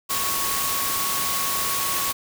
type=tone in noise; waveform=sine; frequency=1108.7 Hz; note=C#6; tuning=in tune; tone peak=-29 dBFS; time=0.09-2.13 s; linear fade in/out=20 ms; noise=white; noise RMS=-25 dBFS; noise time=0.09-2.13 s; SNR=-7 dB; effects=none